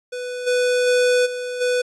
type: tone with level steps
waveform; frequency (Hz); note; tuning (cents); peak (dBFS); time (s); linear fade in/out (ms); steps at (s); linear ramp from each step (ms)
square; 495.8; B4; +7; -27 / -17 / -15 / -26 / -18; 0.12-1.82; 10; 0.46 / 0.86 / 1.25 / 1.6; 20
effects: resampled to 22050 Hz